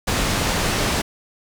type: low-pass noise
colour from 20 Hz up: pink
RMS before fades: -21 dBFS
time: 0.07-1.02 s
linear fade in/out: 10 ms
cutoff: 8500 Hz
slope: 12 dB/octave
effects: none